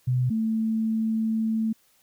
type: tone pair in turn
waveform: sine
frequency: 126 / 221.8 Hz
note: B2 / A3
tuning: +35 / +14 cents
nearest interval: minor seventh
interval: 979 cents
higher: second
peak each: -20 / -22 dBFS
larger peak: first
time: 0.07-0.3 / 0.3-1.73 s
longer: second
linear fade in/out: 10 ms
effects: white hiss -63 dBFS RMS until 2.02 s